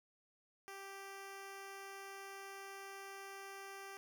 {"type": "tone", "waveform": "10% pulse", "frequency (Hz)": 392, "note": "G4", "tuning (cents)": 0, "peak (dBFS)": -40, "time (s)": [0.68, 3.97], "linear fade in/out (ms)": 0, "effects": []}